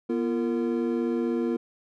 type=tone cluster; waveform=triangle; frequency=242.5 / 342.5 / 458.7 Hz; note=B3 / F4 / A#4; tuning=-31 / -34 / -28 cents; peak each=-25 / -26 / -29 dBFS; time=0.09-1.57 s; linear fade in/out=10 ms; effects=none